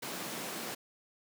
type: high-pass noise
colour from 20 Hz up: pink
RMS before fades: -40 dBFS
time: 0.02-0.75 s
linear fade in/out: 10 ms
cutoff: 170 Hz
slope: 24 dB/octave
effects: none